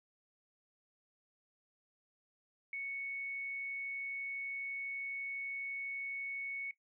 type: tone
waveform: sine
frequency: 2217 Hz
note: C#7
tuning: in tune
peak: -38 dBFS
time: 2.73-6.71 s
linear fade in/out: 2 ms
effects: noise-tail reverb RT60 0.1 s tail -17 dB re dry